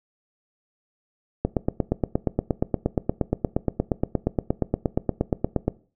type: click train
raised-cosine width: 2 ms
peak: -7 dBFS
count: 37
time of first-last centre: 1.45-5.68 s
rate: 8.51 Hz
effects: noise-tail reverb RT60 0.4 s tail -20 dB re dry